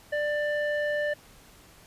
square tone with low-pass filter, 592 Hz, D5, 14 cents sharp, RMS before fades -28 dBFS, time 0.12-1.14 s, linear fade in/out 10 ms, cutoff 1900 Hz, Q 2, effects pink hiss -54 dBFS RMS until 1.86 s + resampled to 32000 Hz

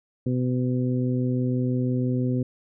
harmonic tone, 126 Hz, B2, 35 cents sharp, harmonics 1 / 2 / 3 / 4, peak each -24 / -25 / -33 / -35 dBFS, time 0.26-2.43 s, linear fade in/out 5 ms, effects none

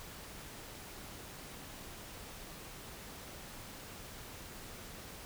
silence, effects pink hiss -49 dBFS RMS until 5.25 s

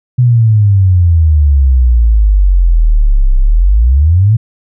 sine exponential two-way sweep, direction down then up, 126.3 to 31.72 to 116.5 Hz, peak -4 dBFS, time 0.18-4.37 s, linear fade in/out 10 ms, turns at 3.37 s, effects none

